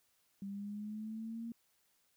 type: linear sweep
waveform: sine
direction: up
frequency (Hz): 196 to 233.1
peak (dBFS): -40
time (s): 0.42-1.52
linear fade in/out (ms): 2
effects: white hiss -75 dBFS RMS until 2.16 s